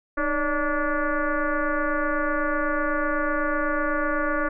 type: tone with frequency modulation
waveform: sine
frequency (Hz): 570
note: C#5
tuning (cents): +48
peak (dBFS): -21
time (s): 0.17-4.49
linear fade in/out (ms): 10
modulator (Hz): 292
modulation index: 3.8
effects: none